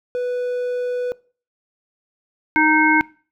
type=tone; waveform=triangle; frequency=493.9 Hz; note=B4; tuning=in tune; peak=-18 dBFS; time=0.15-1.12 s; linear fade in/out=0 ms
type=harmonic tone; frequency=310 Hz; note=D#4; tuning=6 cents flat; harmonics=1 / 3 / 5 / 7; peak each=-18 / -18 / -18 / -18 dBFS; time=2.56-3.01 s; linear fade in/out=0 ms
effects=noise-tail reverb RT60 0.4 s tail -22 dB re dry